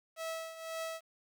sawtooth tone with tremolo, 650 Hz, E5, 24 cents flat, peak -32 dBFS, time 0.16-1.01 s, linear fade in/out 50 ms, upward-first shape triangle, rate 1.9 Hz, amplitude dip 75%, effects 11-bit

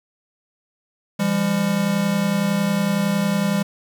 square tone pair together, 170 / 200.9 Hz, F3 / G3, -46 / +43 cents, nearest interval minor third, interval 289 cents, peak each -24 / -20 dBFS, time 1.19-3.63 s, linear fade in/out 10 ms, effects 8-bit

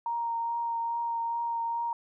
sine tone with vibrato, 931 Hz, A#5, 2 cents flat, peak -28 dBFS, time 0.06-1.93 s, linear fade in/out 2 ms, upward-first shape triangle, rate 2.4 Hz, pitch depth 15 cents each way, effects none

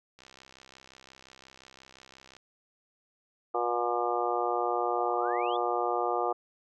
click train, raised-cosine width 0.2 ms, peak -34 dBFS, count 144, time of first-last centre 0.19-2.367 s, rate 65.7 Hz
harmonic tone, 120 Hz, B2, 49 cents flat, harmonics 3 / 4 / 5 / 6 / 7 / 8 / 9 / 10, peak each -34 / -33 / -38 / -31 / -35 / -41 / -40 / -34 dBFS, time 3.54-6.33 s, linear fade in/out 10 ms
sine exponential sweep, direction up, 622.3 to 3582 Hz, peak -40 dBFS, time 4.97-5.57 s, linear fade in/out 10 ms
effects none

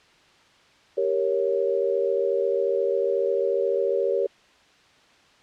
sine chord, G diminished, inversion none, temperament equal, 392 / 466.2 / 554.4 Hz, G4 / Bb4 / Db5, 0 / 0 / 0 cents, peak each -25 dBFS, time 0.97-4.27 s, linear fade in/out 10 ms, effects white hiss -56 dBFS RMS until 5.42 s + low-pass 4000 Hz 12 dB/octave

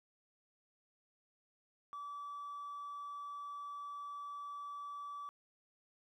triangle tone, 1153 Hz, D6, 32 cents flat, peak -40 dBFS, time 1.93-5.29 s, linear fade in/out 0 ms, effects tanh soft clip ceiling -39 dBFS

